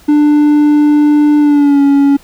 triangle tone with pitch glide, 296.4 to 280.6 Hz, D4 to C#4, +16 to +21 cents, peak -3 dBFS, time 0.08-2.17 s, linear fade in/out 10 ms, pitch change -95 cents, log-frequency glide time 1.39-1.81 s, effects pink hiss -43 dBFS RMS until 2.23 s

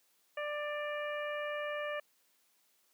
harmonic tone with a mistuned harmonic, 592 Hz, D5, 14 cents sharp, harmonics 1 / 2 / 3 / 4 / 5, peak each -37 / -43 / -42 / -46 / -50 dBFS, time 0.37-2 s, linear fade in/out 5 ms, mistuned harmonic 5, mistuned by -49 cents, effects white hiss -72 dBFS RMS until 2.93 s + high-pass 200 Hz 12 dB/octave

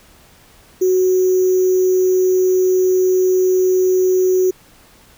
sine tone with sample-and-hold, 370 Hz, F#4, in tune, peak -11 dBFS, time 0.81-4.51 s, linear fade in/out 10 ms, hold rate 6300 Hz, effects pink hiss -48 dBFS RMS until 5.17 s

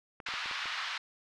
clicks, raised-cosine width 0.5 ms, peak -29 dBFS, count 6, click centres 0.202 / 0.287 / 0.339 / 0.459 / 0.512 / 0.657 s
pink band-pass noise, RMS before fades -37 dBFS, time 0.26-0.98 s, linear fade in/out 5 ms, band 1100 to 4400 Hz, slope 24 dB/octave
effects none

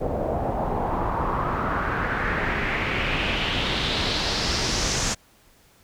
pink noise with low-pass filter sweep, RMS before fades -25 dBFS, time 0-5.15 s, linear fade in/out 20 ms, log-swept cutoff 580 to 6800 Hz, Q 3, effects pink hiss -57 dBFS RMS until 5.83 s

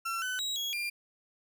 35% pulse tone with pitch steps, 1353 / 1508 / 3841 / 3323 / 2394 Hz, E6 / F#6 / B7 / G#7 / D7, +45 / +32 / -49 / 0 / +33 cents, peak -30 dBFS, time 0.05-0.9 s, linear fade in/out 10 ms, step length 170 ms, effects none

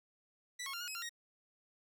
15% pulse tone with pitch steps, 1970 / 1092 / 1391 / 1440 / 2552 / 1381 / 1878 Hz, B6 / C#6 / F6 / F#6 / D#7 / F6 / A#6, -5 / -26 / -7 / -47 / +43 / -20 / +12 cents, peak -34 dBFS, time 0.59-1.094 s, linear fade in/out 10 ms, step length 72 ms, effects none

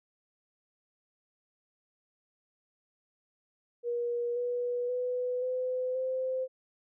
sine tone with pitch steps, 477.8 / 487.6 / 497.5 / 507.7 / 518 Hz, A#4 / B4 / B4 / B4 / C5, +43 / -22 / +13 / +48 / -17 cents, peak -29 dBFS, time 3.83-6.48 s, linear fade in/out 50 ms, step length 530 ms, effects none

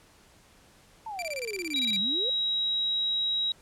sine exponential two-way sweep, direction down then up, 917 to 186.2 to 539 Hz, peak -34 dBFS, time 1.06-2.3 s, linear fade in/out 5 ms, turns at 1.99 s
sawtooth tone bursts, 2349 Hz, D7, in tune, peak -29 dBFS, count 14, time 1.19-1.963 s, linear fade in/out 0 ms, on 32 ms, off 25 ms
sine tone, 3840 Hz, B7, 49 cents flat, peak -25 dBFS, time 1.74-3.52 s, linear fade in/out 2 ms
effects pink hiss -58 dBFS RMS until 3.61 s + low-pass 11000 Hz 12 dB/octave

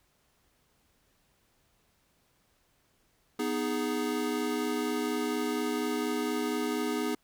square chord, G# minor, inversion first, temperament equal, 246.9 / 311.1 / 415.3 Hz, B3 / D#4 / G#4, 0 / 0 / 0 cents, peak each -34 dBFS, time 3.39-7.15 s, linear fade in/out 5 ms, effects pink hiss -70 dBFS RMS until 7.23 s

